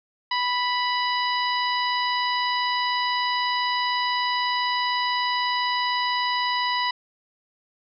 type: harmonic tone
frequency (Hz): 987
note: B5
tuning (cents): -1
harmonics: 1 / 2 / 3 / 4 / 5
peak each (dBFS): -24 / -28 / -31 / -32 / -32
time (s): 0.31-6.91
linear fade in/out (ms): 5
effects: none